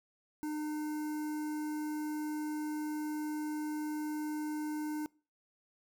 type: tone with notch filter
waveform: square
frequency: 303.5 Hz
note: D#4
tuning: 43 cents flat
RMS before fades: -37 dBFS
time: 0.43-5.06 s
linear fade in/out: 0 ms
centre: 3300 Hz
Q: 0.5
effects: noise-tail reverb RT60 0.4 s tail -25 dB re dry